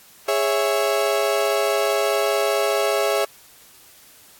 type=chord; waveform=35% pulse; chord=C# minor; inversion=second; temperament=equal with one note detuned; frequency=413.6 / 554.4 / 659.3 Hz; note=G#4 / C#5 / E5; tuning=-7 / 0 / 0 cents; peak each=-21 dBFS; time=0.28-3.25 s; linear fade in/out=5 ms; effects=white hiss -49 dBFS RMS until 4.39 s + AAC 64 kbps